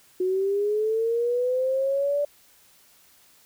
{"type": "linear sweep", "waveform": "sine", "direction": "up", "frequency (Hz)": [364.1, 584], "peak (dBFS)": -21, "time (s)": [0.2, 2.25], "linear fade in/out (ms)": 5, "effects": ["white hiss -57 dBFS RMS until 3.45 s"]}